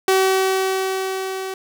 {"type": "tone with level ramp", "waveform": "sawtooth", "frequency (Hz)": 380.6, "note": "F#4", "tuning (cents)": 49, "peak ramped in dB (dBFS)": [-9, -22], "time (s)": [0.08, 1.54], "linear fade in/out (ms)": 2, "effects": []}